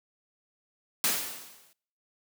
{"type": "noise with exponential decay", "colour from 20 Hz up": "white", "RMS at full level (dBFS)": -24, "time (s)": [1.04, 1.73], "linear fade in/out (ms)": 0, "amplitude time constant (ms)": 150, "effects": ["noise-tail reverb RT60 0.7 s tail -26 dB re dry", "high-pass 150 Hz 12 dB/octave"]}